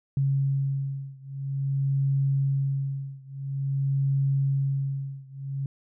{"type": "beating tone pair", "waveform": "sine", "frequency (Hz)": [137.1, 137.59], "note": ["C#3", "C#3"], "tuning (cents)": [-19, -13], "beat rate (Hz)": 0.49, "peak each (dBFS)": [-26, -27], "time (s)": [0.17, 5.66], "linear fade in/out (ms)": 2, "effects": []}